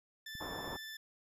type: tone with vibrato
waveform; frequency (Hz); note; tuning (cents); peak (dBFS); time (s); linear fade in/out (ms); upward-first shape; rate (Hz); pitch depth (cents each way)
20% pulse; 1760; A6; 0; -39; 0.26-0.97; 5; sine; 18; 10
type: clicks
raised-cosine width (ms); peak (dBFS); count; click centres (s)
5; -38 / -41; 2; 0.353 / 0.678
type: low-pass noise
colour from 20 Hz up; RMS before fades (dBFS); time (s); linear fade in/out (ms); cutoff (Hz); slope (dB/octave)
white; -44; 0.4-0.77; 10; 1100; 24
effects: resampled to 32000 Hz